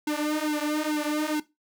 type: tone with flanger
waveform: sawtooth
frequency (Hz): 302.1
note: D4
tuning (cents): +49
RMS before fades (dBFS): -27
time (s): 0.07-1.4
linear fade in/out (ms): 5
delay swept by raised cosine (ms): 1.6 to 5.5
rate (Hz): 2.3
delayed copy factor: -1
effects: noise-tail reverb RT60 0.2 s tail -17 dB re dry